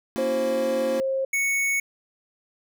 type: chord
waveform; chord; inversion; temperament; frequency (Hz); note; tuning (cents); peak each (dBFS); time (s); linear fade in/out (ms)
square; F# dominant seventh; first; equal with one note detuned; 233.1 / 277.2 / 331.9 / 370; A#3 / C#4 / E4 / F#4; 0 / 0 / +12 / 0; -32 / -35 / -35 / -36; 0.16-1; 0
type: tone with pitch glide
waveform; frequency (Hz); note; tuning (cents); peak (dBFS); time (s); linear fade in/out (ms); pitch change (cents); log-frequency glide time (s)
sine; 530 to 534; C5 to C5; +22 to +35; -22; 0.18-1.25; 5; +13; 0.89-1.04
type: tone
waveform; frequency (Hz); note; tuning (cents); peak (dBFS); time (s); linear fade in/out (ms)
square; 2217; C#7; 0; -22; 1.33-1.8; 5
effects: none